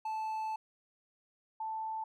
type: tone pair in turn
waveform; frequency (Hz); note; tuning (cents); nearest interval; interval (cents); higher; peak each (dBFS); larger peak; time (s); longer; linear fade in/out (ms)
triangle / sine; 875 / 881.1; A5 / A5; -10 / +2; unison; 12; second; -32 / -35; first; 0.05-0.56 / 1.6-2.04; first; 5
effects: none